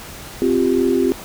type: chord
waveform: sine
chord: C suspended fourth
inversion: none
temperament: equal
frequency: 261.6 / 349.2 / 392 Hz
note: C4 / F4 / G4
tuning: 0 / 0 / 0 cents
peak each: -18 dBFS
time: 0.42-1.12 s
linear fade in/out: 0 ms
effects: pink hiss -35 dBFS RMS until 1.24 s